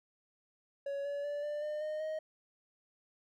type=tone with pitch steps; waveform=triangle; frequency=560 / 570.4 / 581.1 / 591.9 / 603 / 614.2 / 625.7 Hz; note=C#5 / C#5 / D5 / D5 / D5 / D#5 / D#5; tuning=+18 / +49 / -18 / +13 / +46 / -23 / +10 cents; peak=-33 dBFS; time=0.86-2.19 s; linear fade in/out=5 ms; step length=190 ms; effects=none